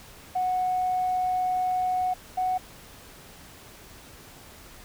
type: tone pair in turn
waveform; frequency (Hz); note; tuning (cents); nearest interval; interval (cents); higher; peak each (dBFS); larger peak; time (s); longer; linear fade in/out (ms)
sine; 736 / 740.2; F#5 / F#5; -9 / 0; unison; 9; second; -22; neither; 0.35-2.14 / 2.37-2.58; first; 10
effects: tanh soft clip ceiling -18 dBFS + pink hiss -48 dBFS RMS until 4.84 s